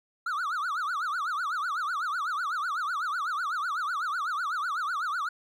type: tone with vibrato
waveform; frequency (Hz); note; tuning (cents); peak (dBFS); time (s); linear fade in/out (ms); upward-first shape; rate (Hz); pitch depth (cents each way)
triangle; 1301; E6; -23; -26; 0.26-5.29; 5; triangle; 8; 280
effects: none